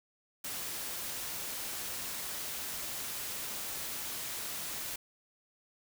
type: noise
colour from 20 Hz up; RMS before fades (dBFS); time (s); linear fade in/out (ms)
white; -39; 0.44-4.96; 5
effects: none